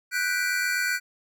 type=chord; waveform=square; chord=G major seventh; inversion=third; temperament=equal; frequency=1480 / 1568 / 1975.5 / 2349 Hz; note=F#6 / G6 / B6 / D7; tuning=0 / 0 / 0 / 0 cents; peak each=-27 / -32 / -33 / -32 dBFS; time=0.11-1 s; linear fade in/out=50 ms; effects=none